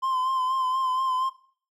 triangle tone with vibrato, 1038 Hz, C6, 14 cents flat, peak -21 dBFS, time 0.02-1.3 s, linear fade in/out 20 ms, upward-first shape sine, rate 4.2 Hz, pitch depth 37 cents each way, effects noise-tail reverb RT60 0.5 s tail -19 dB re dry

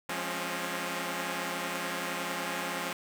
5% pulse chord, Db major seventh, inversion first, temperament equal with one note detuned, 174.61 / 207.7 / 266.4 / 277.2 Hz, F3 / Ab3 / C4 / Db4, 0 / 0 / +31 / 0 cents, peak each -25 / -28 / -27 / -28 dBFS, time 0.09-2.93 s, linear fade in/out 2 ms, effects none

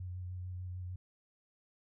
sine tone with vibrato, 90.8 Hz, F#2, 32 cents flat, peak -39 dBFS, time 0-0.96 s, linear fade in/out 5 ms, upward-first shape sine, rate 6.7 Hz, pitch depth 20 cents each way, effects none

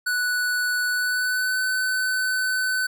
square tone with pitch glide, 1480 to 1512 Hz, F#6 to F#6, 0 to +37 cents, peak -22 dBFS, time 0.06-2.87 s, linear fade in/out 10 ms, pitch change +37 cents, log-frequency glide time 0.88-1.6 s, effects none

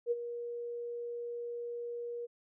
sine tone with ADSR envelope, 475.6 Hz, A#4, 35 cents sharp, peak -26 dBFS, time 0.06-2.27 s, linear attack 52 ms, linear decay 31 ms, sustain -11 dB, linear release 24 ms, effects none

